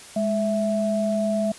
sine tone pair together, 208.2 / 659 Hz, G#3 / E5, +5 / -1 cents, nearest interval octave + minor sixth, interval 1994 cents, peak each -23 dBFS, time 0.16-1.52 s, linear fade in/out 5 ms, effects white hiss -43 dBFS RMS until 1.58 s + resampled to 24000 Hz

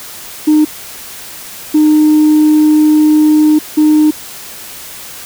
sine tone bursts at uneven times, 305.4 Hz, D#4, 32 cents flat, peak -3 dBFS, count 3, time 0.47-0.65 / 1.74-3.59 / 3.77-4.11 s, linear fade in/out 10 ms, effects tanh soft clip ceiling -2 dBFS + white hiss -29 dBFS RMS until 5.25 s

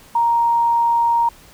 sine tone, 935 Hz, A#5, 5 cents sharp, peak -13 dBFS, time 0.15-1.29 s, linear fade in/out 5 ms, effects pink hiss -46 dBFS RMS until 1.53 s

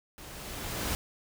pink noise with level ramp, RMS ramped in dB -47 to -31 dBFS, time 0.18-0.95 s, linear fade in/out 0 ms, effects none

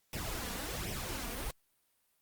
pink noise with flanger, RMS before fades -39 dBFS, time 0.13-1.51 s, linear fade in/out 2 ms, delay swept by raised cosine 0.35 to 4.25 ms, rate 1.3 Hz, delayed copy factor +0.65, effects white hiss -75 dBFS RMS until 2.21 s + Opus 48 kbps

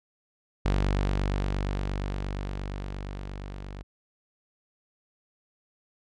sawtooth tone with level ramp, 48.58 Hz, G1, 15 cents flat, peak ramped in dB -18 to -34 dBFS, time 0.65-3.83 s, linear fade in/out 10 ms, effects low-pass 5000 Hz 12 dB/octave

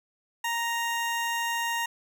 20% pulse tone, 933 Hz, A#5, 1 cent sharp, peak -22 dBFS, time 0.44-1.86 s, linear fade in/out 5 ms, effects none

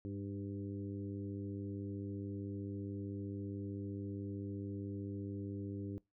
harmonic tone with a mistuned harmonic, 100 Hz, G2, 35 cents sharp, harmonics 1 / 2 / 3 / 4 / 5, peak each -43 / -47 / -44 / -50 / -57 dBFS, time 0.05-5.98 s, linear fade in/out 0 ms, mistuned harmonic 4, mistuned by -20 cents, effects noise-tail reverb RT60 0.2 s tail -22 dB re dry

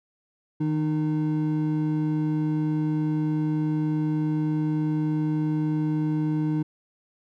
triangle tone pair together, 155.56 / 306.1 Hz, D#3 / D#4, 0 / -28 cents, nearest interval octave, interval 1172 cents, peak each -23 dBFS, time 0.6-6.63 s, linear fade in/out 10 ms, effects none

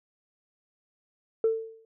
sine tone with exponential decay, 447.6 Hz, A4, 30 cents sharp, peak -17 dBFS, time 1.44-1.85 s, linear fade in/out 2 ms, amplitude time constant 87 ms, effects tanh soft clip ceiling -16 dBFS

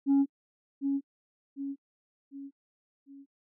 sine tone with echo, 277.2 Hz, C#4, in tune, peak -18 dBFS, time 0.06-0.26 s, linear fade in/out 50 ms, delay 750 ms, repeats 4, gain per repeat -7 dB, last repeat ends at 3.26 s, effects noise-tail reverb RT60 0.1 s tail -26 dB re dry + tanh soft clip ceiling -19 dBFS

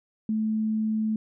sine tone, 217.8 Hz, A3, 17 cents flat, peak -23 dBFS, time 0.29-1.16 s, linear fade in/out 2 ms, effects none

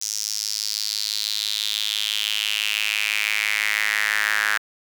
sawtooth tone with high-pass filter sweep, 106 Hz, G#2, 36 cents sharp, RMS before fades -24 dBFS, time 0.01-4.58 s, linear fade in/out 10 ms, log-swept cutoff 5900 to 1600 Hz, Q 4.5, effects none

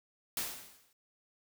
white noise with exponential decay, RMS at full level -33 dBFS, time 0.37-0.93 s, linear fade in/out 2 ms, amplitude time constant 120 ms, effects none

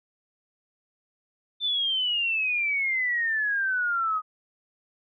sine exponential sweep, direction down, 3574 to 1244.5 Hz, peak -23 dBFS, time 1.6-4.22 s, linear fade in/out 50 ms, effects none

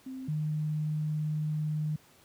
sine tone pair in turn, 261.6 / 152.98 Hz, C4 / D#3, 0 / -29 cents, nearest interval major sixth, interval 929 cents, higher first, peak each -37 / -28 dBFS, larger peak second, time 0.06-0.28 / 0.28-1.96 s, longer second, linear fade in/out 5 ms, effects pink hiss -60 dBFS RMS until 2.24 s + high-pass 80 Hz 12 dB/octave

